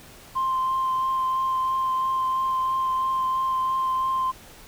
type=tone with vibrato; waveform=sine; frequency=1046.5 Hz; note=C6; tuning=in tune; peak=-20 dBFS; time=0.35-4.32 s; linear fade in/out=20 ms; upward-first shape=triangle; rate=3 Hz; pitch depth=13 cents each way; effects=tanh soft clip ceiling -18 dBFS + pink hiss -47 dBFS RMS until 4.67 s